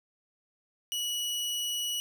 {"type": "tone", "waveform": "sawtooth", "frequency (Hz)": 2930, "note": "F#7", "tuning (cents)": -18, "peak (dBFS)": -27, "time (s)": [0.92, 2], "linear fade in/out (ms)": 0, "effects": []}